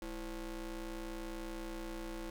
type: ring-modulated tone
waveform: 35% pulse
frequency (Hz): 181.2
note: F#3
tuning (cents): -36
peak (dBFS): -36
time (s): 0.02-2.3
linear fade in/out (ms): 2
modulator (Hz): 151
effects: none